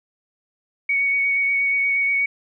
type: tone with vibrato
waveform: sine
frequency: 2234 Hz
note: C#7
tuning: 13 cents sharp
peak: -17 dBFS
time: 0.89-2.26 s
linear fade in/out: 5 ms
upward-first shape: triangle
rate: 8.4 Hz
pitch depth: 17 cents each way
effects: none